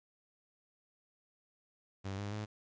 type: tone with pitch steps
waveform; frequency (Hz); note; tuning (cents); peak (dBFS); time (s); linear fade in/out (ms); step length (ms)
sawtooth; 97.3 / 101.67 / 106.23; G2 / G#2 / G#2; -12 / -36 / +40; -34; 2.04-2.46; 20; 140
effects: resampled to 16000 Hz + 11-bit